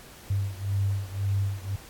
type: beating tone pair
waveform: sine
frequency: 98 / 99.9 Hz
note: G2 / G2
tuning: 0 / +33 cents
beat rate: 1.9 Hz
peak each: -27 / -29 dBFS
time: 0.3-1.76 s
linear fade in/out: 5 ms
effects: pink hiss -48 dBFS RMS until 1.89 s + AAC 64 kbps